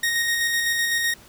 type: tone with tremolo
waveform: sawtooth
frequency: 1864.7 Hz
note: A#6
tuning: in tune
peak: -16 dBFS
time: 0.03-1.14 s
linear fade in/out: 5 ms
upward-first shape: square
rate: 7.9 Hz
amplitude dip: 25%
effects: pink hiss -49 dBFS RMS until 1.28 s